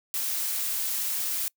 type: noise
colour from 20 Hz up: blue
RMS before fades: -29 dBFS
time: 0.14-1.48 s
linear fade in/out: 0 ms
effects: noise-tail reverb RT60 0.1 s tail -26 dB re dry